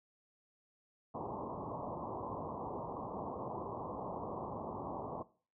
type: low-pass noise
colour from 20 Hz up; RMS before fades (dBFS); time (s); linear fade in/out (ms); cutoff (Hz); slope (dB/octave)
white; -42; 1.14-5.23; 10; 1100; 96
effects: noise-tail reverb RT60 0.4 s tail -18 dB re dry + high-pass 80 Hz 12 dB/octave